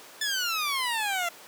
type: exponential sweep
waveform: 15% pulse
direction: down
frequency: 1760 to 675 Hz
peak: -20 dBFS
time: 0.21-1.29 s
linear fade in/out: 5 ms
effects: pink hiss -47 dBFS RMS until 1.47 s + high-pass 400 Hz 12 dB/octave